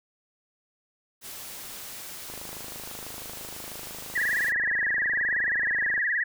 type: noise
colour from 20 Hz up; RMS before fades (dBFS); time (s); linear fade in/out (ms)
white; -40; 1.21-4.53; 50
type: click train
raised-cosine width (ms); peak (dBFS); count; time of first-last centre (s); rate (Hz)
1; -28; 97; 2.3-5.978; 26.1
type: tone with vibrato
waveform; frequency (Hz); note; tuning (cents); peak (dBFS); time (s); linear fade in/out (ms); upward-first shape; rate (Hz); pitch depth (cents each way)
sine; 1800; A6; +39; -23; 4.15-6.24; 10; sine; 19; 160
effects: none